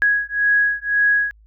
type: beating tone pair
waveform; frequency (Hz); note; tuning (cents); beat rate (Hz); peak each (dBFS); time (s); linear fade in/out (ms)
sine; 1661.2 / 1663.1; G#6 / G#6; 0 / +2; 1.9; -18; 0.02-1.31; 0
effects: added 53 Hz sine -47 dBFS peak until 1.46 s